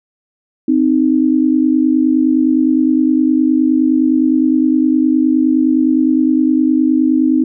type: tone pair together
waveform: sine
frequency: 260.3 / 310 Hz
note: C4 / D#4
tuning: -9 / -6 cents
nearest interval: minor third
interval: 303 cents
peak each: -12 dBFS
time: 0.68-7.44 s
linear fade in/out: 5 ms
effects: none